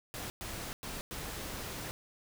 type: noise bursts at uneven times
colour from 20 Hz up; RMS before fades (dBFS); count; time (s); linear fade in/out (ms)
pink; -41; 4; 0.14-0.3 / 0.41-0.73 / 0.83-1.01 / 1.11-1.91; 0
effects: none